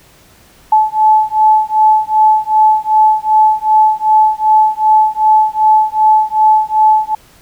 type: beating tone pair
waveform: sine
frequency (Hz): 863 / 865.6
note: A5 / A5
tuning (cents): -34 / -29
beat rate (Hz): 2.6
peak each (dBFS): -10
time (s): 0.72-7.15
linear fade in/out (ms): 5
effects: pink hiss -45 dBFS RMS until 7.41 s